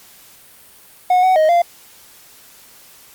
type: tone with pitch steps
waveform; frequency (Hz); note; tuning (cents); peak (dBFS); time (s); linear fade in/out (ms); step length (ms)
triangle; 729 / 747 / 625 / 692; F#5 / F#5 / D#5 / F5; -26 / +16 / +8 / -16; -8; 1.1-1.62; 5; 130
effects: white hiss -45 dBFS RMS until 3.14 s + Opus 48 kbps